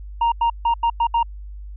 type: tone bursts at uneven times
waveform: triangle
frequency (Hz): 932.3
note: A#5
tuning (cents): 0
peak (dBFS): -13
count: 6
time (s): 0.21-0.32 / 0.41-0.5 / 0.65-0.74 / 0.83-0.9 / 1-1.07 / 1.14-1.23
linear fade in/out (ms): 5
effects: added 50 Hz sine -32 dBFS peak until 1.76 s + resampled to 8000 Hz